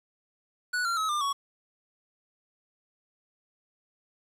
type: tone with pitch steps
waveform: square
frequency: 1474 / 1375.3 / 1283.2 / 1197.3 / 1117.1 Hz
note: F#6 / F6 / E6 / D6 / C#6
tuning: -7 / -27 / -47 / +33 / +13 cents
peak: -27 dBFS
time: 0.73-1.33 s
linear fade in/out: 10 ms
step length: 120 ms
effects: low-pass 10000 Hz 12 dB/octave + 9-bit